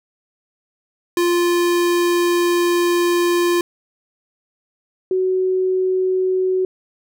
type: tone pair in turn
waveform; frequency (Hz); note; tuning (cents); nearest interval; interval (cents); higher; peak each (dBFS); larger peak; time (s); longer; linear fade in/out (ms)
square / sine; 348.5 / 373; F4 / F#4; -4 / +14; minor second; 118; second; -15; neither; 1.17-3.61 / 5.11-6.65; first; 2
effects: none